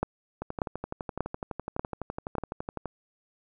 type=two click trains; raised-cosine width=1 ms; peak=-12 / -19 dBFS; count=5 / 30; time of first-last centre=0.03-2.383 / 0.42-2.857 s; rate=1.7 / 11.9 Hz; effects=none